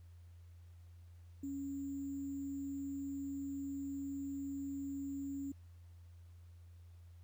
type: tone with sample-and-hold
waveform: sine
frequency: 277.2 Hz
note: C#4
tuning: in tune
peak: -39 dBFS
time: 1.43-5.52 s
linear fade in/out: 5 ms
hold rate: 7350 Hz
effects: added 86 Hz sine -54 dBFS peak until 7.23 s + pink hiss -75 dBFS RMS until 7.23 s